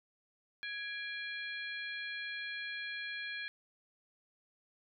harmonic tone with a mistuned harmonic, 830.6 Hz, G#5, in tune, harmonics 2 / 3 / 4 / 5, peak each -41 / -44 / -47 / -49 dBFS, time 0.63-3.48 s, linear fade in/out 0 ms, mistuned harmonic 3, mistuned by -79 cents, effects none

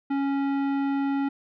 sine tone with tanh clipping, 277.1 Hz, C#4, 1 cent flat, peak -25 dBFS, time 0.1-1.29 s, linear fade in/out 10 ms, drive 15 dB, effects none

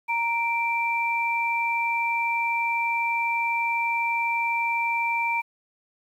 sine tone pair together, 932 / 2348 Hz, A#5 / D7, -1 / -1 cents, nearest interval octave + major third, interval 1600 cents, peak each -25 dBFS, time 0.08-5.42 s, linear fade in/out 20 ms, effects 9-bit

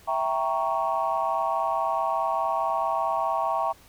sine chord, E diminished seventh, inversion none, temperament equal, 659.3 / 784 / 932.3 / 1108.7 Hz, E5 / G5 / Bb5 / Db6, 0 / 0 / 0 / 0 cents, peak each -28 dBFS, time 0.07-3.73 s, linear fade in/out 20 ms, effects tanh soft clip ceiling -14 dBFS + pink hiss -54 dBFS RMS until 3.88 s

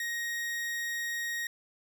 40% pulse tone, 1877 Hz, A#6, 11 cents sharp, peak -31 dBFS, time 0-1.47 s, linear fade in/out 2 ms, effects none

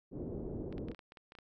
white low-pass noise, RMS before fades -41 dBFS, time 0.11-0.95 s, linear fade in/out 50 ms, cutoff 420 Hz, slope 24 dB/octave
clicks, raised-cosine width 0.3 ms, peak -36 dBFS, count 11, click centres 0.726 / 0.781 / 0.885 / 0.916 / 0.947 / 0.992 / 1.121 / 1.172 / 1.321 / 1.352 / 1.387 s
effects none

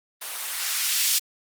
violet noise with band-pass filter sweep, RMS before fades -26 dBFS, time 0.21-1.19 s, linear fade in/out 10 ms, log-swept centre 630 to 3300 Hz, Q 0.79, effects Opus 32 kbps

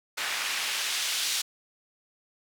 white noise with band-pass filter sweep, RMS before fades -30 dBFS, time 0.17-1.42 s, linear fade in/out 10 ms, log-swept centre 1800 to 4300 Hz, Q 0.92, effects none

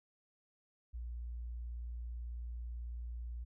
sine tone, 59.1 Hz, A#1, 24 cents sharp, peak -40 dBFS, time 0.93-3.45 s, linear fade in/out 20 ms, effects none

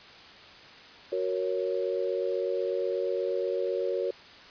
sine chord, F# major, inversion none, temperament equal, 370 / 466.2 / 554.4 Hz, F#4 / A#4 / C#5, 0 / 0 / 0 cents, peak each -31 dBFS, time 1.12-4.11 s, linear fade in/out 5 ms, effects white hiss -49 dBFS RMS until 4.5 s + resampled to 11025 Hz

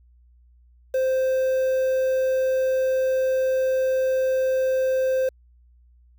triangle tone with quantisation, 522 Hz, C5, 4 cents flat, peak -17 dBFS, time 0.94-5.29 s, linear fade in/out 5 ms, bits 7, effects added 60 Hz sine -52 dBFS peak until 6.18 s

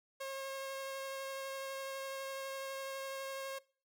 sawtooth tone with vibrato, 540 Hz, C#5, 45 cents flat, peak -36 dBFS, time 0.2-3.59 s, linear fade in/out 10 ms, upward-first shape sine, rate 12 Hz, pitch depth 9 cents each way, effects noise-tail reverb RT60 0.4 s tail -22 dB re dry

